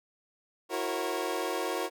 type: chord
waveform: 25% pulse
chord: F# dominant seventh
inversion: third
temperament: equal with one note detuned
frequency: 329.6 / 370 / 466.2 / 545.2 Hz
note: E4 / F#4 / A#4 / C#5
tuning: 0 / 0 / 0 / -29 cents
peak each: -33 / -31 / -32 / -33 dBFS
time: 0.69-1.9 s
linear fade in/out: 50 ms
effects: none